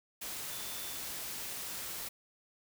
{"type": "tone in noise", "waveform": "sine", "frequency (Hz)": 3520, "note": "A7", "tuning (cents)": 0, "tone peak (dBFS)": -50, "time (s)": [0.5, 0.99], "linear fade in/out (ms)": 10, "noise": "white", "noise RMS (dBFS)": -41, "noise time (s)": [0.21, 2.09], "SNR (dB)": -12, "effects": []}